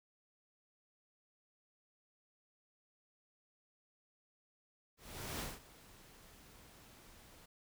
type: noise with ADSR envelope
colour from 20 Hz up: pink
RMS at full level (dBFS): -41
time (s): 4.97-7.46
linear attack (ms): 430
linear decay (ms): 190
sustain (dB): -19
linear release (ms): 8
effects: none